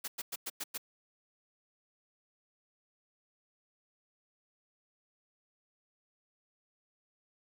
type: noise bursts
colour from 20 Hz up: white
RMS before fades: -38 dBFS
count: 6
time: 0.04-0.78 s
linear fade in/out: 10 ms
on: 40 ms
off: 100 ms
effects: high-pass 200 Hz 12 dB/octave